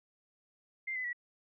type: tone with pitch steps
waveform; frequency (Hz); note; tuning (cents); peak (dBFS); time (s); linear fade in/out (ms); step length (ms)
sine; 2093 / 2014 / 1937.1; C7 / B6 / B6; 0 / +33 / -34; -34; 0.87-1.131; 10; 87
effects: none